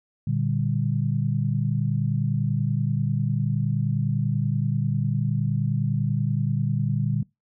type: chord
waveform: sine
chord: G minor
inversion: first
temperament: equal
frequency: 116.54 / 146.83 / 196 Hz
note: Bb2 / D3 / G3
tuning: 0 / 0 / 0 cents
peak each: -25 / -24 / -29 dBFS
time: 0.27-7.23 s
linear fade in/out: 5 ms
effects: noise-tail reverb RT60 0.2 s tail -23 dB re dry